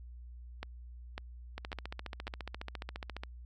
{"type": "two click trains", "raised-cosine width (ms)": 0.3, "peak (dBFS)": [-23, -24], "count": [4, 25], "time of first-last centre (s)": [[0.63, 2.278], [1.58, 3.235]], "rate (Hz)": [1.82, 14.5], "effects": ["added 60 Hz sine -46 dBFS peak until 3.45 s"]}